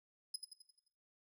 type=tone with echo; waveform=30% pulse; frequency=5060 Hz; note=D#8; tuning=28 cents sharp; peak=-33 dBFS; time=0.34-0.36 s; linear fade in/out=5 ms; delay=87 ms; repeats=6; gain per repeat=-6 dB; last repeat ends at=0.882 s; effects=noise-tail reverb RT60 0.6 s tail -18 dB re dry